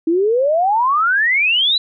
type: exponential sweep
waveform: sine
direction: up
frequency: 316.6 to 4043 Hz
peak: -12 dBFS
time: 0.07-1.78 s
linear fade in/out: 5 ms
effects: none